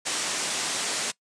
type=low-pass noise; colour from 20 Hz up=white; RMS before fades=-29 dBFS; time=0.05-1.12 s; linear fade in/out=20 ms; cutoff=9000 Hz; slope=48 dB/octave; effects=noise-tail reverb RT60 0.1 s tail -21 dB re dry + high-pass 200 Hz 12 dB/octave